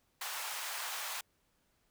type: high-pass noise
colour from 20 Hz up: pink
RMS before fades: -40 dBFS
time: 0.21-1.21 s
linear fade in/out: 5 ms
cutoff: 780 Hz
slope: 24 dB/octave
effects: pink hiss -75 dBFS RMS until 1.9 s